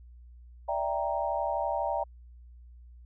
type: chord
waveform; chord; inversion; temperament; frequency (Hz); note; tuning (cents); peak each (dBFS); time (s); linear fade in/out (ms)
sine; E half-diminished seventh; third; equal with one note detuned; 587.3 / 659.3 / 787.6 / 932.3; D5 / E5 / G5 / Bb5; 0 / 0 / +8 / 0; -33; 0.68-2.04; 10
effects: added 60 Hz sine -48 dBFS peak until 3.05 s